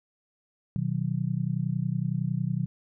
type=chord; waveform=sine; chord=B major; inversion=none; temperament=just; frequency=123.47 / 154.34 / 185.21 Hz; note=B2 / D#3 / F#3; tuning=0 / -14 / +2 cents; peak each=-30 / -29 / -31 dBFS; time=0.76-2.66 s; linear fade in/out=0 ms; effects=none

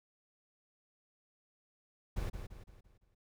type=noise with echo; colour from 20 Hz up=brown; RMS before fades=-36 dBFS; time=2.16-2.3 s; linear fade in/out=10 ms; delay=170 ms; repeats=5; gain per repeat=-7 dB; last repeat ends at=3.15 s; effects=none

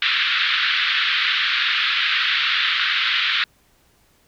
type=band-pass noise; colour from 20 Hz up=white; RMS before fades=-20 dBFS; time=0.02-3.44 s; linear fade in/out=2 ms; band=1300 to 3900 Hz; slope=48 dB/octave; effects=pink hiss -59 dBFS RMS until 4.27 s

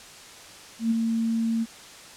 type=tone with ADSR envelope; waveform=sine; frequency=227.3 Hz; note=A#3; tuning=43 cents flat; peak=-18 dBFS; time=0.79-1.66 s; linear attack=120 ms; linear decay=16 ms; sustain=-4 dB; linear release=37 ms; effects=white hiss -45 dBFS RMS until 2.16 s + low-pass 8000 Hz 12 dB/octave

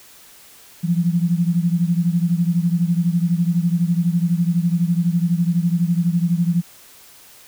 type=beating tone pair; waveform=sine; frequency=168.7 / 180.7 Hz; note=E3 / F#3; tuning=+40 / -41 cents; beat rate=12 Hz; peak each=-17 / -20 dBFS; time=0.83-6.62 s; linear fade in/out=20 ms; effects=white hiss -46 dBFS RMS until 7.47 s

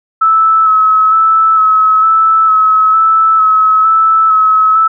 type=tone with vibrato; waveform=sine; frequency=1300 Hz; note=E6; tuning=24 cents flat; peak=-5 dBFS; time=0.21-4.88 s; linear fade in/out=10 ms; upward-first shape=square; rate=1.1 Hz; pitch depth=17 cents each way; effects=none

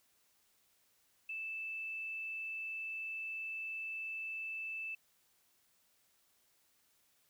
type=tone; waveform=sine; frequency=2637 Hz; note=E7; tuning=in tune; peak=-39 dBFS; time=1.29-4.95 s; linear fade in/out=5 ms; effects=white hiss -73 dBFS RMS until 7.29 s

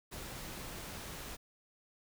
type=noise; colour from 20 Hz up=pink; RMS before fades=-45 dBFS; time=0.11-1.37 s; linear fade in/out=20 ms; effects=none

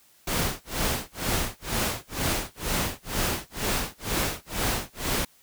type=noise with tremolo; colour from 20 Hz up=pink; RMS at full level=-25 dBFS; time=0.27-5.25 s; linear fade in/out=5 ms; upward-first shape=sine; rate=2.1 Hz; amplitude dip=100%; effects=white hiss -59 dBFS RMS until 5.42 s

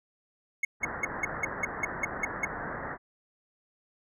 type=tone bursts; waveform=triangle; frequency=2176 Hz; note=C#7; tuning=33 cents flat; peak=-22 dBFS; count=10; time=0.63-2.45 s; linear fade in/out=5 ms; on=20 ms; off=180 ms
type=low-pass noise; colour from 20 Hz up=white; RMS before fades=-37 dBFS; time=0.8-2.98 s; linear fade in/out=50 ms; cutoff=1900 Hz; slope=96 dB/octave
effects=none

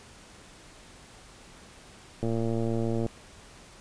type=click train; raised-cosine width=2 ms; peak=-17 dBFS; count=96; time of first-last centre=2.23-3.063 s; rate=114 Hz; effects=pink hiss -51 dBFS RMS until 3.8 s + resampled to 22050 Hz

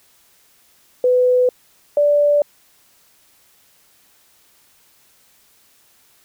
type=tone pair in turn; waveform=sine; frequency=500 / 583.9 Hz; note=B4 / D5; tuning=+21 / -10 cents; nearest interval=minor third; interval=269 cents; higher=second; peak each=-11 dBFS; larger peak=neither; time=1.04-1.49 / 1.97-2.42 s; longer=neither; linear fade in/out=2 ms; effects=white hiss -55 dBFS RMS until 6.24 s

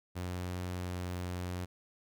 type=tone; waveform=sawtooth; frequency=89.9 Hz; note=F#2; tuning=49 cents flat; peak=-32 dBFS; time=0.15-1.66 s; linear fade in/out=20 ms; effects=none

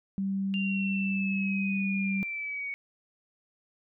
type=tone; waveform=sine; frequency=194.7 Hz; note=G3; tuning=12 cents flat; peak=-27 dBFS; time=0.18-2.23 s; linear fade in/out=0 ms
type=linear sweep; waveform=sine; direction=down; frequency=2794 to 2227 Hz; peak=-32 dBFS; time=0.54-2.74 s; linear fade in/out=0 ms
effects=none

